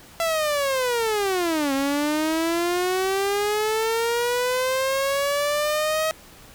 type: linear two-way sweep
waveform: sawtooth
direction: down then up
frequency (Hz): 673 to 269.3 to 637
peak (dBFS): -17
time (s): 0.2-6.11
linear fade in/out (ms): 0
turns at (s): 1.73
effects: pink hiss -47 dBFS RMS until 6.54 s